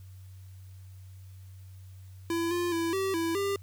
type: tone with pitch steps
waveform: square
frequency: 335.7 / 349.2 / 333 / 385.4 / 331.4 / 397.8 Hz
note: E4 / F4 / E4 / G4 / E4 / G4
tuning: +32 / 0 / +18 / -29 / +9 / +25 cents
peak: -28 dBFS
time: 2.3-3.56 s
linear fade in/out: 2 ms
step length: 210 ms
effects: added 94 Hz sine -45 dBFS peak until 3.62 s + white hiss -64 dBFS RMS until 3.62 s